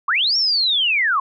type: linear two-way sweep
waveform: sine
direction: up then down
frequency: 1018 to 5588 to 1018 Hz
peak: -15 dBFS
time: 0.08-1.2 s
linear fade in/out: 5 ms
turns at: 0.37 s
effects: none